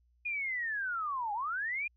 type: linear two-way sweep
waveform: sine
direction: down then up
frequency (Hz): 2465 to 800 to 2465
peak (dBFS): -32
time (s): 0.25-1.88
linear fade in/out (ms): 10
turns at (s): 1.33
effects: added 60 Hz sine -66 dBFS peak until 1.96 s